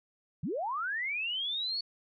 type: linear sweep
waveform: sine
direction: up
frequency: 119.8 to 4473 Hz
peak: -31 dBFS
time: 0.43-1.81 s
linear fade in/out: 5 ms
effects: none